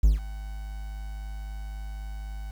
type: tone with ADSR envelope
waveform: triangle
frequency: 51.91 Hz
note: G#1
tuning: in tune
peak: -11 dBFS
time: 0.03-2.51 s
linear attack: 9 ms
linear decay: 150 ms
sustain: -20 dB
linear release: 4 ms
effects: 8-bit